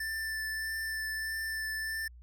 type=tone with vibrato; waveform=square; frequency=1768 Hz; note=A6; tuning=8 cents sharp; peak=-34 dBFS; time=0-2.08 s; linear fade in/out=5 ms; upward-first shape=sine; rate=1.6 Hz; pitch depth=11 cents each way; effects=added 60 Hz sine -49 dBFS peak until 2.22 s